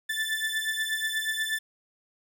30% pulse beating tone pair, 1755 / 1763.3 Hz, A6 / A6, -5 / +3 cents, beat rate 8.3 Hz, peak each -28 dBFS, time 0.09-1.59 s, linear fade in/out 10 ms, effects none

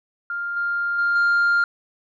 sine tone with level steps, 1400 Hz, F6, 4 cents sharp, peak -24 / -20 / -16 / -13 dBFS, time 0.3-1.64 s, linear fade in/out 2 ms, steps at 0.56 / 0.98 / 1.15 s, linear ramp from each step 10 ms, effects tanh soft clip ceiling -14 dBFS

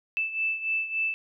sine beating tone pair, 2637 / 2640.5 Hz, E7 / E7, 0 / +2 cents, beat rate 3.5 Hz, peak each -27 / -32 dBFS, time 0.17-1.14 s, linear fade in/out 0 ms, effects none

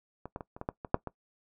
clicks, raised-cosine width 1 ms, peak -26 / -22 / -26 / -30 / -23 / -17 / -24 / -9 / -22 dBFS, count 9, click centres 0.256 / 0.361 / 0.408 / 0.565 / 0.614 / 0.689 / 0.848 / 0.944 / 1.073 s, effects noise-tail reverb RT60 0.1 s tail -19 dB re dry

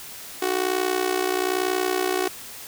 sawtooth tone with amplitude modulation, 371.4 Hz, F#4, 7 cents sharp, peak -14 dBFS, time 0.42-2.28 s, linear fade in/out 5 ms, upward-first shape sine, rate 61.1 Hz, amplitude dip 85%, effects white hiss -39 dBFS RMS until 2.67 s

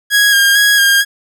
sawtooth tone with vibrato, 1635 Hz, G#6, 28 cents flat, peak -4 dBFS, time 0.1-1.05 s, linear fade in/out 50 ms, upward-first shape square, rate 2.2 Hz, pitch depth 23 cents each way, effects none

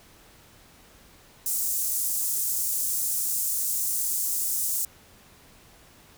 pink high-pass noise, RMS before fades -27 dBFS, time 1.46-4.85 s, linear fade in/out 2 ms, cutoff 7400 Hz, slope 24 dB/octave, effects pink hiss -54 dBFS RMS until 6.17 s

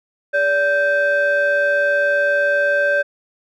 triangle ring-modulated tone, 493.9 Hz, B4, in tune, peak -9 dBFS, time 0.33-3.03 s, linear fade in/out 20 ms, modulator 1070 Hz, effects none

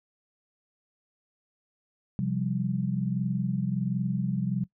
sine chord, C suspended fourth, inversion none, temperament equal, 130.81 / 174.61 / 196 Hz, C3 / F3 / G3, 0 / 0 / 0 cents, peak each -30 dBFS, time 2.19-4.64 s, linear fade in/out 0 ms, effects noise-tail reverb RT60 0.1 s tail -19 dB re dry

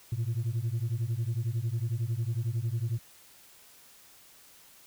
sine beating tone pair, 110 / 121 Hz, A2 / B2, 0 / -35 cents, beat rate 11 Hz, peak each -29 dBFS, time 0.12-2.99 s, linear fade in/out 5 ms, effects tanh soft clip ceiling -25 dBFS + white hiss -56 dBFS RMS until 4.86 s

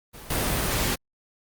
pink noise with level steps, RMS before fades -42 / -25 dBFS, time 0.13-0.96 s, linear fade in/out 20 ms, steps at 0.3 s, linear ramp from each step 5 ms, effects Opus 32 kbps

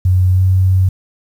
sine tone with pitch glide, 91.9 to 93.56 Hz, F#2 to F#2, -11 to +20 cents, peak -8 dBFS, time 0.05-0.89 s, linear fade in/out 5 ms, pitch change +31 cents, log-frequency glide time 0.32-0.42 s, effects 7-bit

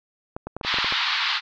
clicks, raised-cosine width 1 ms, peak -17 dBFS, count 9, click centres 0.365 / 0.47 / 0.566 / 0.612 / 0.649 / 0.742 / 0.786 / 0.845 / 0.924 s
white band-pass noise, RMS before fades -24 dBFS, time 0.63-1.41 s, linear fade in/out 50 ms, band 890 to 4400 Hz, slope 48 dB/octave
effects none

